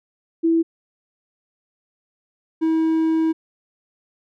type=tone pair in turn; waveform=sine / triangle; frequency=329.6 / 321.7 Hz; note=E4 / E4; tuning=0 / -42 cents; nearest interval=unison; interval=42 cents; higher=first; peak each=-14 dBFS; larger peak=neither; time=0.43-0.63 / 2.61-3.33 s; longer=second; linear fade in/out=20 ms; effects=none